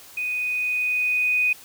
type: tone with level ramp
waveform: sine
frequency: 2489 Hz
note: D#7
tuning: in tune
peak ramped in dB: -24 to -17 dBFS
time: 0.17-1.53 s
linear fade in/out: 5 ms
effects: white hiss -46 dBFS RMS until 1.64 s